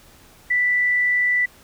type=tone with frequency modulation; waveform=sine; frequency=1975.5 Hz; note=B6; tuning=in tune; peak=-16 dBFS; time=0.5-1.46 s; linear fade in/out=10 ms; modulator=58.2 Hz; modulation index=0.2; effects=pink hiss -50 dBFS RMS until 1.63 s